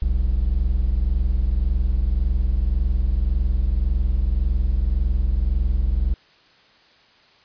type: tone pair together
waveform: triangle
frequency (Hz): 43.6 / 65.41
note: F1 / C2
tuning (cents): -2 / 0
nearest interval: perfect fifth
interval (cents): 702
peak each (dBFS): -18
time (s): 0.02-6.14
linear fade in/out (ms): 0
effects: white hiss -54 dBFS RMS until 7.44 s + resampled to 11025 Hz